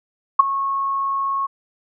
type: tone with ADSR envelope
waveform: sine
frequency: 1096 Hz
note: C#6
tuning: 20 cents flat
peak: -3 dBFS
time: 0.39-1.47 s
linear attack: 8 ms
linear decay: 14 ms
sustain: -16 dB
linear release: 16 ms
effects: none